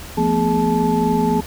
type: tone cluster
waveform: sine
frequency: 172.3 / 223 / 246.4 / 419 / 870 Hz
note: F3 / A3 / B3 / G#4 / A5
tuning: -23 / +23 / -4 / +15 / -20 cents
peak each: -21 dBFS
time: 0.17-1.41 s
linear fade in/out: 10 ms
effects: added 72 Hz sine -36 dBFS peak until 1.46 s + pink hiss -36 dBFS RMS until 1.46 s